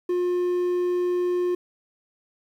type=tone; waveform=triangle; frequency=356.6 Hz; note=F4; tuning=36 cents sharp; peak=-19 dBFS; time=0.09-1.55 s; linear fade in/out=5 ms; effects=9-bit